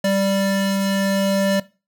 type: tone pair together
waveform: square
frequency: 195.99 / 587.3 Hz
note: G3 / D5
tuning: 0 / 0 cents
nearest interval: octave + perfect fifth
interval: 1900 cents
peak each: -20 / -22 dBFS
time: 0.04-1.6 s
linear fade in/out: 5 ms
effects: noise-tail reverb RT60 0.3 s tail -19 dB re dry